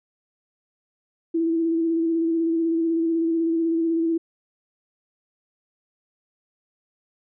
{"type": "tone with vibrato", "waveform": "sine", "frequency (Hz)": 329.6, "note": "E4", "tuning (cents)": 0, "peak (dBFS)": -19, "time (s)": [1.34, 4.18], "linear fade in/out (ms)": 10, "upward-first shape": "square", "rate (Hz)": 16, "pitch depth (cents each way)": 20, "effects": []}